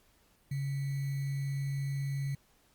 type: tone with sample-and-hold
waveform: sine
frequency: 138.59 Hz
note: C#3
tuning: in tune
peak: -31 dBFS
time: 0.51-2.35 s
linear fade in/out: 5 ms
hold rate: 2100 Hz
effects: pink hiss -67 dBFS RMS until 2.74 s + Opus 48 kbps